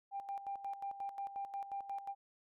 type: tone with tremolo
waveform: sine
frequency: 794 Hz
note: G5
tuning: 22 cents sharp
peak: -37 dBFS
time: 0.11-2.15 s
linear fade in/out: 50 ms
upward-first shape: square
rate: 5.6 Hz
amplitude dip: 70%
effects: tanh soft clip ceiling -33 dBFS